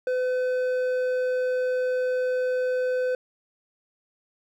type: tone with hard clipping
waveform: sine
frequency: 506 Hz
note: B4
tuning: 42 cents sharp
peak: -24 dBFS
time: 0.07-3.15 s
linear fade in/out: 2 ms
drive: 6 dB
effects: none